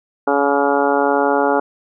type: harmonic tone with a mistuned harmonic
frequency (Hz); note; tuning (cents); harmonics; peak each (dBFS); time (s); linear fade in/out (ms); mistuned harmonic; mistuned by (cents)
141.3; C#3; +34; 2 / 3 / 4 / 5 / 6 / 7 / 8 / 9 / 10; -21 / -19 / -20 / -22 / -19 / -27 / -27 / -29 / -24; 0.27-1.6; 5; 8; +25
effects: none